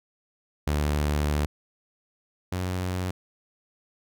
sawtooth tone pair in turn, 74 / 91.52 Hz, D2 / F#2, +14 / -18 cents, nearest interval major third, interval 368 cents, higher second, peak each -19 / -23 dBFS, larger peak first, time 0.67-1.46 / 2.52-3.11 s, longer first, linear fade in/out 5 ms, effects none

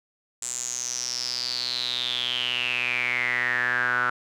sawtooth tone with band-pass filter sweep, 123.47 Hz, B2, in tune, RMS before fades -27 dBFS, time 0.42-4.1 s, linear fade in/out 5 ms, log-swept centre 7600 to 1400 Hz, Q 9.9, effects none

